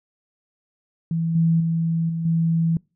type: tone with level steps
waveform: sine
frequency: 164.81 Hz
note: E3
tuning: in tune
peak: -20 / -15 / -19 / -23 / -17 dBFS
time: 1.11-2.77 s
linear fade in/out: 2 ms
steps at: 1.35 / 1.6 / 2.09 / 2.25 s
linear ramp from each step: 5 ms
effects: noise-tail reverb RT60 0.3 s tail -26 dB re dry